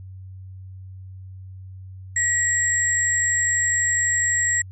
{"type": "tone pair together", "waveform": "sine", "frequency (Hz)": [1912, 7624], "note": ["A#6", "A#8"], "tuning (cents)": [43, 38], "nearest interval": "2 octaves", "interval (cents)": 2395, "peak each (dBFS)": -21, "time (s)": [2.16, 4.62], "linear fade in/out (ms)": 5, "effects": ["added 94 Hz sine -36 dBFS peak until 4.71 s"]}